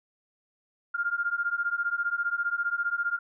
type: beating tone pair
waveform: sine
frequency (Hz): 1396.9 / 1411.9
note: F6 / F6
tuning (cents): 0 / +18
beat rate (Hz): 15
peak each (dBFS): -29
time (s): 0.94-3.19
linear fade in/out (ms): 10
effects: none